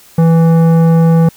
triangle tone with tanh clipping, 164.81 Hz, E3, in tune, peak -7 dBFS, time 0.18-1.29 s, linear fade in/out 5 ms, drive 17 dB, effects white hiss -42 dBFS RMS until 1.36 s

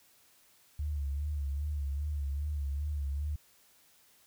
sine tone with vibrato, 72.1 Hz, D2, 31 cents flat, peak -31 dBFS, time 0.79-3.36 s, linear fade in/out 5 ms, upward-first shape sine, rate 2.5 Hz, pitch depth 70 cents each way, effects white hiss -64 dBFS RMS until 4.26 s

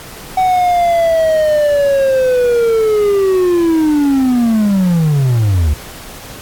triangle linear sweep, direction down, 753 to 69.3 Hz, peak -7 dBFS, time 0.37-5.74 s, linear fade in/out 5 ms, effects pink hiss -32 dBFS RMS until 6.41 s + AAC 64 kbps

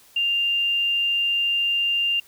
sine tone, 2794 Hz, F7, in tune, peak -19 dBFS, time 0.16-2.2 s, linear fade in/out 5 ms, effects white hiss -53 dBFS RMS until 2.27 s

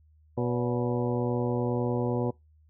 harmonic tone with a mistuned harmonic, 122.1 Hz, B2, 19 cents flat, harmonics 1 / 2 / 3 / 4 / 5 / 6 / 7 / 8, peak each -30 / -31 / -32 / -32 / -37 / -41 / -41 / -42 dBFS, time 0.37-2.31 s, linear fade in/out 10 ms, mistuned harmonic 5, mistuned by -94 cents, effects noise-tail reverb RT60 0.2 s tail -24 dB re dry + added 77 Hz sine -57 dBFS peak until 2.69 s

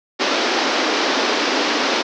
pink band-pass noise, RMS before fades -19 dBFS, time 0.19-2.03 s, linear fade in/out 20 ms, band 250 to 5700 Hz, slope 48 dB/octave, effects none

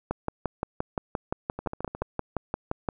two click trains, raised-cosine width 1 ms, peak -13 / -20 dBFS, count 17 / 7, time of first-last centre 0.11-2.888 / 1.59-2.022 s, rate 5.76 / 13.9 Hz, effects none

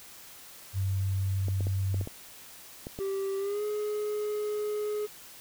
sine tone, 96.4 Hz, G2, 28 cents flat, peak -26 dBFS, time 0.73-2.06 s, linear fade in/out 50 ms
clicks, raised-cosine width 2 ms, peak -24 dBFS, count 8, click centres 1.484 / 1.607 / 1.669 / 1.944 / 2.012 / 2.074 / 2.869 / 2.989 s
triangle tone with pitch glide, 390.1 to 420.5 Hz, G4 to G#4, -8 to +22 cents, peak -27 dBFS, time 2.99-5.07 s, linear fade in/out 20 ms, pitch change +130 cents, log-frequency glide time 3.38-3.63 s
effects white hiss -49 dBFS RMS until 5.4 s

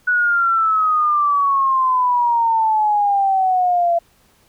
sine exponential sweep, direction down, 1480 to 676 Hz, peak -13 dBFS, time 0.07-3.99 s, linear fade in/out 10 ms, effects pink hiss -56 dBFS RMS until 4.48 s

